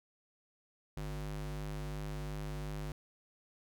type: ring-modulated tone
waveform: square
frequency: 101.4 Hz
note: G#2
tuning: 41 cents flat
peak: -36 dBFS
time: 0.97-2.92 s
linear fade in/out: 0 ms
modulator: 50 Hz
effects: none